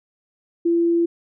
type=tone; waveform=sine; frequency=339 Hz; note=E4; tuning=49 cents sharp; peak=-15 dBFS; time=0.65-1.06 s; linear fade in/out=10 ms; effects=none